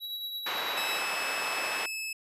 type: tone with tremolo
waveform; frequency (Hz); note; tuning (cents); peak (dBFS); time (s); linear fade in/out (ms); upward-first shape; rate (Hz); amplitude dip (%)
square; 3894; B7; -25; -33; 0-1.02; 50; triangle; 9; 45
type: band-pass noise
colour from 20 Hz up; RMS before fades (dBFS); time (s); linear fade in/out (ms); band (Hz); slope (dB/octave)
pink; -34; 0.46-1.86; 5; 730 to 2900; 12
type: tone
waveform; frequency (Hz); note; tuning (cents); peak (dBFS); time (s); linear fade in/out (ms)
sawtooth; 2601; E7; -24; -30; 0.77-2.13; 5
effects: resampled to 32000 Hz